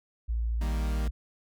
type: tone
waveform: sine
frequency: 57 Hz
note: A#1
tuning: 38 cents flat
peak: -26 dBFS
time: 0.28-1.11 s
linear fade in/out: 20 ms
type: chord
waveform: sawtooth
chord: Eb major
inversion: none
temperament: equal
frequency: 155.56 / 196 / 233.1 Hz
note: Eb3 / G3 / Bb3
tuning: 0 / 0 / 0 cents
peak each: -35 / -38 / -36 dBFS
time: 0.61-1.08 s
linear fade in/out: 5 ms
effects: none